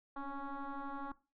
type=tone with frequency modulation; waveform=sine; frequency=558 Hz; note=C#5; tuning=11 cents sharp; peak=-38 dBFS; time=0.16-1.12 s; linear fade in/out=5 ms; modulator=276 Hz; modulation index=2.7; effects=noise-tail reverb RT60 0.3 s tail -19 dB re dry + tanh soft clip ceiling -36 dBFS